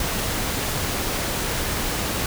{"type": "noise", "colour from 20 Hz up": "pink", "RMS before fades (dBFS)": -25, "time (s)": [0, 2.26], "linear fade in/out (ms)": 2, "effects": []}